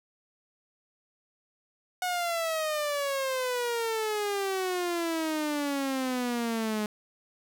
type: exponential sweep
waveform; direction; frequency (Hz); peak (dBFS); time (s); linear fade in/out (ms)
sawtooth; down; 733 to 209.7; -24; 2.02-6.86; 2
effects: none